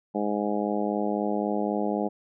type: harmonic tone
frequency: 103.83 Hz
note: G#2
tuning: in tune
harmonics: 2 / 3 / 4 / 5 / 6 / 7 / 8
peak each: -29 / -31 / -32 / -33 / -34 / -34 / -35 dBFS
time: 0.14-2.09 s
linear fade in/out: 20 ms
effects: none